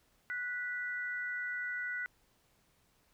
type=tone pair together; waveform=sine; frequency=1475 / 1968.7 Hz; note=F#6 / B6; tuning=-6 / -6 cents; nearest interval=perfect fourth; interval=500 cents; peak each=-37 / -39 dBFS; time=0.3-2.06 s; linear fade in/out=0 ms; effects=pink hiss -71 dBFS RMS until 3.13 s